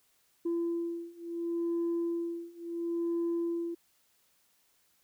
sine beating tone pair, 338.6 / 339.32 Hz, E4 / F4, +46 / -50 cents, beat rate 0.72 Hz, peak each -33 / -32 dBFS, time 0.45-3.75 s, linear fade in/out 10 ms, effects tanh soft clip ceiling -26 dBFS + white hiss -70 dBFS RMS until 5.03 s

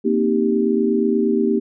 sine chord, C minor seventh, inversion third, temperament equal, 233.1 / 261.6 / 311.1 / 392 Hz, Bb3 / C4 / Eb4 / G4, 0 / 0 / 0 / 0 cents, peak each -19 / -24 / -22 / -19 dBFS, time 0.04-1.6 s, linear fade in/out 20 ms, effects none

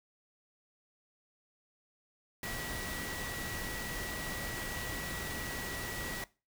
sine tone in noise, 1933 Hz, B6, 38 cents flat, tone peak -43 dBFS, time 2.43-6.24 s, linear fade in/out 2 ms, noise pink, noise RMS -40 dBFS, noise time 2.43-6.24 s, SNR -6 dB, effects noise-tail reverb RT60 0.3 s tail -20 dB re dry

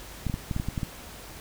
clicks, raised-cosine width 5 ms, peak -16 dBFS, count 9, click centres 0.267 / 0.298 / 0.341 / 0.512 / 0.564 / 0.599 / 0.686 / 0.778 / 0.832 s, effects added 50 Hz sine -49 dBFS peak until 1.4 s + pink hiss -44 dBFS RMS until 1.4 s

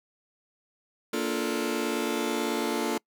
sawtooth chord, Bb major seventh, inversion none, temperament just, 233.1 / 291.4 / 349.6 / 437 Hz, Bb3 / D4 / F4 / A4, 0 / -13 / +2 / -12 cents, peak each -28 dBFS, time 1.13-2.98 s, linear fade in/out 5 ms, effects noise-tail reverb RT60 0.1 s tail -26 dB re dry

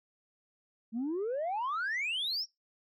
sine exponential sweep, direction up, 215.1 to 5690 Hz, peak -29 dBFS, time 0.92-2.46 s, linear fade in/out 50 ms, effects noise-tail reverb RT60 0.2 s tail -24 dB re dry + tanh soft clip ceiling -29 dBFS

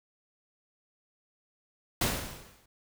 pink noise with exponential decay, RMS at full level -25 dBFS, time 2.01-2.66 s, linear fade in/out 5 ms, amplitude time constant 140 ms, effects none

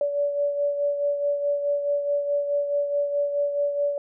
sine beating tone pair, 574 / 578.7 Hz, D5 / D5, -40 / -26 cents, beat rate 4.7 Hz, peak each -22 / -31 dBFS, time 0.01-3.98 s, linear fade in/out 2 ms, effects none

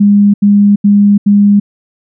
sine tone bursts, 203.5 Hz, G#3, 35 cents flat, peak -3 dBFS, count 4, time 0-1.6 s, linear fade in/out 10 ms, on 340 ms, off 80 ms, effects none

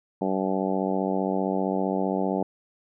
harmonic tone, 95.3 Hz, G2, 48 cents flat, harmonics 2 / 3 / 4 / 5 / 6 / 7 / 8 / 9, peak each -28 / -30 / -31 / -32 / -33 / -33 / -34 / -35 dBFS, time 0.21-2.43 s, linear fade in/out 5 ms, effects none

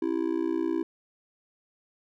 triangle tone with amplitude modulation, 330 Hz, E4, 2 cents sharp, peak -19 dBFS, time 0.02-0.83 s, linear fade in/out 5 ms, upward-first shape sine, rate 59.6 Hz, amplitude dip 100%, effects none

